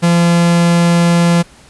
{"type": "tone", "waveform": "45% pulse", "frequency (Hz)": 171.3, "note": "F3", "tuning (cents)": -33, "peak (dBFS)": -8, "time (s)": [0.02, 1.43], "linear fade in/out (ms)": 20, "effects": ["pink hiss -43 dBFS RMS until 1.69 s", "resampled to 24000 Hz"]}